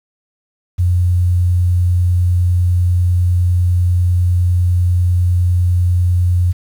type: tone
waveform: sine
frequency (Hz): 89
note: F2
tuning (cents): +33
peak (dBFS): -10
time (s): 0.78-6.53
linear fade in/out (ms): 20
effects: 7-bit